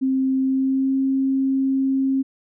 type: tone with pitch glide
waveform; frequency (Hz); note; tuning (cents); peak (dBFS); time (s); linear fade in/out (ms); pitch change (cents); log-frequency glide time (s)
sine; 264.2 to 267.9; C4 to C4; +17 to +41; -17; 0.01-2.23; 20; +24; 0.4-0.96
effects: none